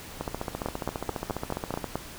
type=two click trains; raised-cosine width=1 ms; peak=-16 / -14 dBFS; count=25 / 7; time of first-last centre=0.21-1.843 / 0.66-1.956 s; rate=14.7 / 4.63 Hz; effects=pink hiss -43 dBFS RMS until 2.18 s